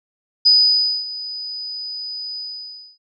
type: tone with ADSR envelope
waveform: sine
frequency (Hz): 4978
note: D#8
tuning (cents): 0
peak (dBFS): -8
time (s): 0.45-2.98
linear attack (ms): 15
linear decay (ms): 580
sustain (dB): -18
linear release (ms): 600
effects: none